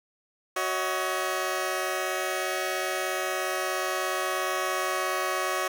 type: tone cluster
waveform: 15% pulse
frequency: 372.6 / 559 / 636 Hz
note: F#4 / C#5 / D#5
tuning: +12 / +14 / +38 cents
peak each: -25 dBFS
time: 0.56-5.68 s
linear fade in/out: 5 ms
effects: none